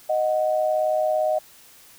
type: tone pair together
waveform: sine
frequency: 622.3 / 740 Hz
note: D#5 / F#5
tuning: 0 / 0 cents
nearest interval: minor third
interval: 300 cents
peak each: -20 / -25 dBFS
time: 0.09-1.39 s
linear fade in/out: 10 ms
effects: white hiss -50 dBFS RMS until 1.98 s